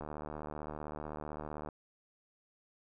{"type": "click train", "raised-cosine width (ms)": 1, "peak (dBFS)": -28, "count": 128, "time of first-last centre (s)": [0.01, 1.688], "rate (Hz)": 75.7, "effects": []}